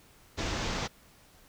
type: low-pass noise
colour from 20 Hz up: pink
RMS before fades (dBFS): -33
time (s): 0.37-0.88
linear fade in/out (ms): 20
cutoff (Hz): 6800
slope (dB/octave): 48
effects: pink hiss -59 dBFS RMS until 1.48 s